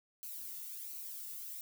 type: noise with flanger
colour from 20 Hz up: violet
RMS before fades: -45 dBFS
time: 0.23-1.61 s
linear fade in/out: 0 ms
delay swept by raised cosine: 0.57 to 1.27 ms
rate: 1.4 Hz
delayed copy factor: -0.55
effects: none